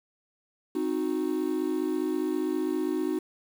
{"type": "chord", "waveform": "triangle", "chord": "C diminished", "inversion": "none", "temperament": "equal with one note detuned", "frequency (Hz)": [261.6, 311.1, 366.2], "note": ["C4", "Eb4", "Gb4"], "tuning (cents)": [0, 0, -18], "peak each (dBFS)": [-31, -27, -28], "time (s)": [0.75, 3.19], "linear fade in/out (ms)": 5, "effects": ["8-bit"]}